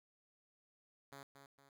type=tone with echo; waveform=5% pulse; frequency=138.59 Hz; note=C#3; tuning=in tune; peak=-40 dBFS; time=1.12-1.23 s; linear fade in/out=2 ms; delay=230 ms; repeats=2; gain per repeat=-7 dB; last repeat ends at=1.69 s; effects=none